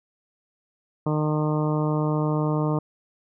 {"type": "harmonic tone", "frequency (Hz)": 152.4, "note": "D#3", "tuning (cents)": -36, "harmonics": [1, 2, 3, 4, 5, 6, 7, 8], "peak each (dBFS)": [-23, -27, -30, -32, -38, -35, -35, -38], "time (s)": [1.06, 2.79], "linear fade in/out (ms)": 5, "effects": []}